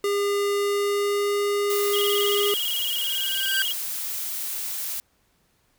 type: tone with pitch glide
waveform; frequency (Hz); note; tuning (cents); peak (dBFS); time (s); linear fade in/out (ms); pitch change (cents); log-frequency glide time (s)
square; 404.7 to 407.5; G#4 to G#4; -45 to -33; -22; 0.04-2.54; 2; +12; 0.54-1.34
type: noise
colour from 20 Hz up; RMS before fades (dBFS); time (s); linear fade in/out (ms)
blue; -30; 1.7-5; 0
type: tone with vibrato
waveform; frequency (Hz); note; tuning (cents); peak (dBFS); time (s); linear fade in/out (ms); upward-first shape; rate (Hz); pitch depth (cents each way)
sine; 3070; G7; -37; -25; 1.93-3.73; 10; square; 18; 100
type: tone with exponential growth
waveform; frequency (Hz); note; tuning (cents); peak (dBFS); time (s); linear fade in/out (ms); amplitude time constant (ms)
square; 1568; G6; 0; -21; 2.88-3.62; 0; 160
effects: pink hiss -66 dBFS RMS until 5.78 s